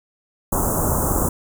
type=band-stop noise; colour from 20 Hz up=pink; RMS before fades=-20 dBFS; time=0.52-1.29 s; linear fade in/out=5 ms; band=1300 to 6900 Hz; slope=48 dB/octave; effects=none